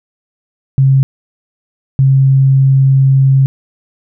sine tone bursts at uneven times, 134.8 Hz, C#3, 48 cents flat, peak -5 dBFS, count 2, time 0.78-1.03 / 1.99-3.46 s, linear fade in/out 0 ms, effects none

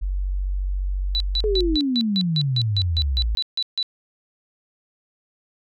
sine tone, 47.18 Hz, F#1, 34 cents sharp, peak -21 dBFS, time 0.01-1.77 s, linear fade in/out 20 ms
sine tone bursts, 3964 Hz, B7, 6 cents sharp, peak -20 dBFS, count 14, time 1.15-3.828 s, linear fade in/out 0 ms, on 52 ms, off 150 ms
sine exponential sweep, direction down, 435.3 to 51.6 Hz, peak -19 dBFS, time 1.44-3.35 s, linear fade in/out 0 ms
effects none

